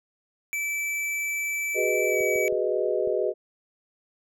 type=tone with pitch glide; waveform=square; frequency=2316 to 2281 Hz; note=D7 to C#7; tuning=-25 to +49 cents; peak=-27 dBFS; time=0.53-2.48 s; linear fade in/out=0 ms; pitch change=-26 cents; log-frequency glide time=2.08-2.17 s
type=chord; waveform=sine; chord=G# minor seventh; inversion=third; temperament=equal with one note detuned; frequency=373.4 / 415.3 / 493.9 / 622.3 Hz; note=F#4 / G#4 / B4 / D#5; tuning=+16 / 0 / 0 / 0 cents; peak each=-28 dBFS; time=1.74-3.34 s; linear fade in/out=50 ms
type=clicks; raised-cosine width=2 ms; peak=-30 dBFS; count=4; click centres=2.207 / 2.358 / 2.525 / 3.074 s
effects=none